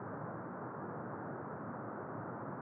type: band-pass noise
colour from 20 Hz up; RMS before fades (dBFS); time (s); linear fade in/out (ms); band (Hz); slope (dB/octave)
pink; -44; 0-2.61; 2; 110 to 1500; 48
effects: none